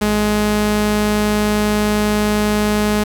sawtooth tone pair together, 52.5 / 210 Hz, G#1 / G#3, +19 / +19 cents, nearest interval 2 octaves, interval 2400 cents, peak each -21 / -10 dBFS, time 0.01-3.04 s, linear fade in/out 10 ms, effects 7-bit

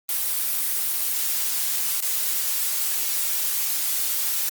blue noise with dropouts, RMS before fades -24 dBFS, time 0.09-4.49 s, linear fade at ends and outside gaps 1 ms, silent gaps 2.005-2.024 s, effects Opus 24 kbps

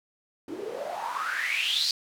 white noise with band-pass filter sweep, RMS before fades -30 dBFS, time 0.48-1.91 s, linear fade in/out 2 ms, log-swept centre 300 to 4700 Hz, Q 9.2, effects none

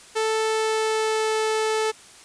sawtooth tone with pitch glide, 440 to 437 Hz, A4 to A4, 0 to -12 cents, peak -17 dBFS, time 0.15-1.92 s, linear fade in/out 20 ms, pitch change -12 cents, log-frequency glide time 0.4-1.35 s, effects white hiss -47 dBFS RMS until 2.24 s + resampled to 22050 Hz

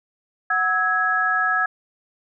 sine tone cluster, 740 / 1299 / 1663 Hz, F#5 / E6 / G#6, 0 / -26 / +2 cents, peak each -26 / -22 / -20 dBFS, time 0.5-1.66 s, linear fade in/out 5 ms, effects none

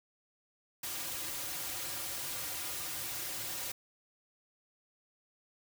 white noise with comb filter, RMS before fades -39 dBFS, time 0.83-3.72 s, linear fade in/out 5 ms, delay 4.6 ms, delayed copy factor -0.85, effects none

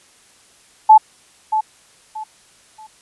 sine tone with echo, 867 Hz, A5, 26 cents flat, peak -3 dBFS, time 0.89-0.98 s, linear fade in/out 10 ms, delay 630 ms, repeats 3, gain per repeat -11 dB, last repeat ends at 2.87 s, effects white hiss -51 dBFS RMS until 3.01 s + resampled to 24000 Hz

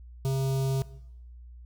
square tone with notch filter, 134.2 Hz, C3, 44 cents sharp, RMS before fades -27 dBFS, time 0.25-0.82 s, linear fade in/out 0 ms, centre 1800 Hz, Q 0.53, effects noise-tail reverb RT60 0.8 s tail -18 dB re dry + added 60 Hz sine -44 dBFS peak until 1.65 s

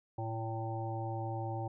harmonic tone with a mistuned harmonic, 112.9 Hz, A2, 45 cents sharp, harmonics 1 / 3 / 5 / 7 / 8, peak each -37 / -43 / -45 / -41 / -47 dBFS, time 0.18-1.68 s, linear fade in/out 5 ms, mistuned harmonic 7, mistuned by -16 cents, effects none

